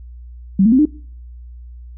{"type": "tone with pitch steps", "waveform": "sine", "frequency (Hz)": [192.6, 223.8, 260.1, 302.2], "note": ["G3", "A3", "C4", "D4"], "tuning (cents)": [-30, 30, -10, 50], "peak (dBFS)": -8, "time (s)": [0.59, 0.854], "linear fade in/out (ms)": 5, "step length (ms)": 66, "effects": ["noise-tail reverb RT60 0.5 s tail -24 dB re dry", "added 60 Hz sine -33 dBFS peak until 1.97 s"]}